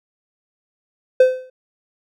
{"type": "tone with exponential decay", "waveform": "triangle", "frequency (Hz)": 513, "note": "C5", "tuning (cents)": -34, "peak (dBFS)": -3, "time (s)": [1.2, 1.5], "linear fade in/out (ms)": 5, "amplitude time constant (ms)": 65, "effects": []}